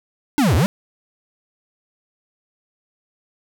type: linear two-way sweep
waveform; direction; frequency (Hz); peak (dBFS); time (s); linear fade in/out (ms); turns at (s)
square; down then up; 310 to 69.6 to 211.1; -14; 0.38-0.66; 0; 0.55
effects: none